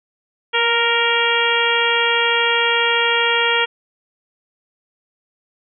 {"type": "harmonic tone with a mistuned harmonic", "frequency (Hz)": 466.2, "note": "A#4", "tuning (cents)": 0, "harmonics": [1, 2, 3, 4, 5, 6, 7], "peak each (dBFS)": [-22, -22, -22, -22, -22, -22, -22], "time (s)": [0.53, 3.66], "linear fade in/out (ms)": 20, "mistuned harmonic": 1, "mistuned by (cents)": 18, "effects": []}